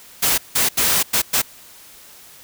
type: noise bursts at uneven times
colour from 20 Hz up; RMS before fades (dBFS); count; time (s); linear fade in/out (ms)
white; -17; 5; 0.22-0.38 / 0.55-0.69 / 0.77-1.03 / 1.13-1.22 / 1.33-1.42; 10
effects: white hiss -44 dBFS RMS until 2.43 s